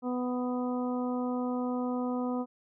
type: harmonic tone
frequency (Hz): 248.8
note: B3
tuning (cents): +13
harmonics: 1 / 2 / 3 / 4 / 5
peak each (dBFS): -30 / -36 / -40 / -42 / -44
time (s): 0.02-2.46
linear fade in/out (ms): 50
effects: none